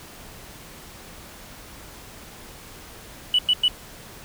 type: tone bursts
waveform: sine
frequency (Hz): 2960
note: F#7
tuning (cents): 0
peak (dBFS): -14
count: 3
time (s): 3.34-3.681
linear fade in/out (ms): 2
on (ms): 47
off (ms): 100
effects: tanh soft clip ceiling -11 dBFS + pink hiss -43 dBFS RMS until 4.24 s